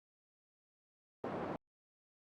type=band-pass noise; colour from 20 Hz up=pink; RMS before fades=-41 dBFS; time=1.24-1.56 s; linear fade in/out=0 ms; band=230 to 860 Hz; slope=12 dB/octave; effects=Opus 48 kbps